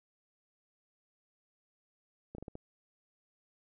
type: slowing click train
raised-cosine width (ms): 2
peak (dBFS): -30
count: 5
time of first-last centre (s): 2.35-2.554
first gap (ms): 33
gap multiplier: 1.3
effects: none